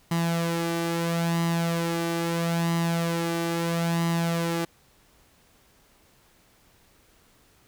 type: tone with flanger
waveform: sawtooth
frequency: 168 Hz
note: E3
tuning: 33 cents sharp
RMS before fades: -26 dBFS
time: 0.11-4.65 s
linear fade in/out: 5 ms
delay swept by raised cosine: 1 to 2.6 ms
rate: 0.76 Hz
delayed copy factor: +0.55
effects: pink hiss -60 dBFS RMS until 7.67 s